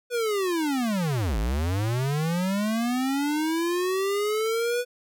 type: linear two-way sweep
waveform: square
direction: down then up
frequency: 493.9 to 49 to 493.9 Hz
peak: -24 dBFS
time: 0.1-4.85 s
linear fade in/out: 50 ms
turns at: 1.38 s
effects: none